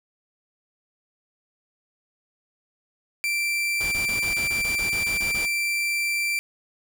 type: tone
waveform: 40% pulse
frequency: 2349 Hz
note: D7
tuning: in tune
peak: -22 dBFS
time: 3.24-6.39 s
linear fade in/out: 0 ms
type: noise bursts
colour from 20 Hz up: pink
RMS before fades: -35 dBFS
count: 12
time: 3.8-5.46 s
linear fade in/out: 10 ms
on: 120 ms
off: 20 ms
effects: none